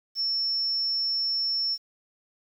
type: tone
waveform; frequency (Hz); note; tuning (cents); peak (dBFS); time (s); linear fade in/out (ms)
sine; 5400; E8; +41; -24; 0.15-1.78; 50
effects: 9-bit